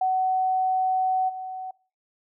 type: tone with level steps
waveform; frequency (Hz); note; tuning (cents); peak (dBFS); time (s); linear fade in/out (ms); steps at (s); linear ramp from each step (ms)
sine; 750; F#5; +23; -20 / -31; 0.01-1.71; 5; 1.28; 20
effects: noise-tail reverb RT60 0.4 s tail -23 dB re dry